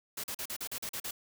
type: noise bursts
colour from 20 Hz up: white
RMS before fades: -38 dBFS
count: 9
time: 0.17-1.11 s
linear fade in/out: 5 ms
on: 68 ms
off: 41 ms
effects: none